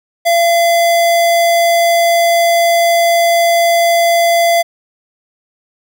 square tone, 681 Hz, F5, 44 cents flat, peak -9 dBFS, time 0.25-4.63 s, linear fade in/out 20 ms, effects none

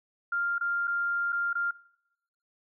sine tone with dropouts, 1396.9 Hz, F6, in tune, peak -26 dBFS, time 0.32-1.71 s, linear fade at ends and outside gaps 5 ms, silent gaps 0.583-0.609 / 0.873-0.877 / 1.323-1.327 / 1.531-1.552 s, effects noise-tail reverb RT60 0.9 s tail -22 dB re dry

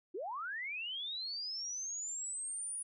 sine linear sweep, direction up, 316.3 to 9780 Hz, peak -38 dBFS, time 0.14-2.83 s, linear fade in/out 10 ms, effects none

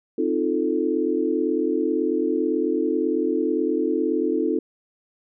sine chord, F dominant seventh, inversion second, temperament equal, 261.6 / 311.1 / 349.2 / 440 Hz, C4 / Eb4 / F4 / A4, 0 / 0 / 0 / 0 cents, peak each -27 / -24 / -25 / -25 dBFS, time 0.18-4.59 s, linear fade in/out 5 ms, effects none

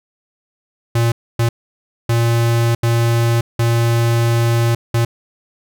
square tone bursts at uneven times, 116.8 Hz, A#2, 4 cents sharp, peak -13 dBFS, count 6, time 0.95-1.12 / 1.39-1.49 / 2.09-2.75 / 2.83-3.41 / 3.59-4.75 / 4.94-5.05 s, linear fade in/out 5 ms, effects none

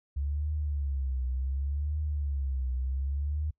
sine tone with vibrato, 69.3 Hz, C#2, in tune, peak -28 dBFS, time 0.16-3.51 s, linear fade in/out 10 ms, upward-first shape triangle, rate 0.68 Hz, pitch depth 170 cents each way, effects noise-tail reverb RT60 0.1 s tail -26 dB re dry

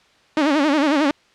sawtooth tone with vibrato, 293.7 Hz, D4, in tune, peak -11 dBFS, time 0.37-1.11 s, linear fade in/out 2 ms, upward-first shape sine, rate 11 Hz, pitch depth 130 cents each way, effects white hiss -55 dBFS RMS until 1.34 s + low-pass 4000 Hz 12 dB/octave

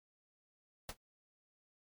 pink noise with exponential decay, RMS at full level -37 dBFS, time 0.89-0.97 s, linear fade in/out 2 ms, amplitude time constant 16 ms, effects MP3 96 kbps

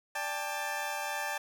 20% pulse chord, D suspended fourth, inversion none, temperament equal with one note detuned, 587.3 / 796.3 / 880 Hz, D5 / G5 / A5, 0 / +27 / 0 cents, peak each -35 / -32 / -32 dBFS, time 0.15-1.38 s, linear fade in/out 5 ms, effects none

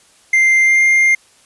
triangle tone with pitch glide, 2093 to 2110 Hz, C7 to C7, 0 to +14 cents, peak -7 dBFS, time 0.33-1.15 s, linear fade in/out 5 ms, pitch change +14 cents, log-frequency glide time 0.62-0.83 s, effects white hiss -50 dBFS RMS until 1.45 s + resampled to 24000 Hz

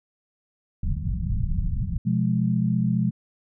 pink low-pass noise, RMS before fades -25 dBFS, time 0.83-1.98 s, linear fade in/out 5 ms, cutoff 190 Hz, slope 48 dB/octave
sine chord, F diminished, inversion second, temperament just, 125.72 / 174.61 / 209.5 Hz, Cb3 / F3 / Ab3, +31 / 0 / +15 cents, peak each -24 dBFS, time 2.05-3.11 s, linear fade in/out 20 ms
effects none

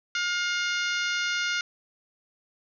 harmonic tone, 711 Hz, F5, 31 cents sharp, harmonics 2 / 3 / 4 / 5 / 6 / 7 / 8 / 9, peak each -28 / -32 / -34 / -36 / -38 / -39 / -40 / -41 dBFS, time 0.15-1.61 s, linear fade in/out 2 ms, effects none

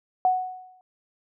sine tone with exponential decay, 740 Hz, F#5, in tune, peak -15 dBFS, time 0.25-0.81 s, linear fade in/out 1 ms, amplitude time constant 120 ms, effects none

